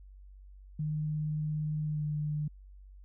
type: tone with pitch glide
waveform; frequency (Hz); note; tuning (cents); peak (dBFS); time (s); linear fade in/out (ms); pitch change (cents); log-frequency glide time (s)
sine; 152.9 to 150.19; D#3 to D3; -30 to +39; -30; 0.79-2.48; 5; -31; 1.85-2.06
effects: added 48 Hz sine -49 dBFS peak until 3.04 s